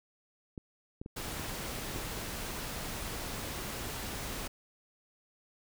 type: clicks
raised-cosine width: 3 ms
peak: -28 dBFS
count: 7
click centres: 0.578 / 1.015 / 1.061 / 1.282 / 1.397 / 1.786 / 1.961 s
type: noise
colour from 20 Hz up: pink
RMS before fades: -39 dBFS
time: 1.16-4.48 s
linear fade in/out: 10 ms
effects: none